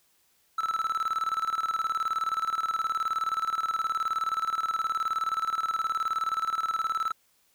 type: tone with tremolo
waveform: triangle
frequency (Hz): 1318.5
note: E6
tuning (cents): 0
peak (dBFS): -22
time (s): 0.58-7.12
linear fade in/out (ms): 5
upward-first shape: square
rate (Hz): 19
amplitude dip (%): 75
effects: white hiss -67 dBFS RMS until 7.54 s